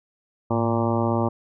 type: harmonic tone with a mistuned harmonic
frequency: 116.1 Hz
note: A#2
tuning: 7 cents flat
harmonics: 1 / 2 / 3 / 4 / 5 / 6 / 7 / 8 / 9 / 10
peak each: -25 / -25 / -27 / -32 / -28 / -35 / -31 / -31 / -35 / -34 dBFS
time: 0.5-1.29 s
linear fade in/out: 10 ms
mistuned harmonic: 1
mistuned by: -120 cents
effects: none